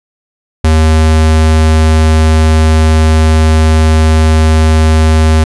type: tone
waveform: square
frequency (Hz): 78.9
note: D#2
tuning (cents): +25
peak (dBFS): -5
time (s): 0.64-5.44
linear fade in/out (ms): 5
effects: resampled to 24000 Hz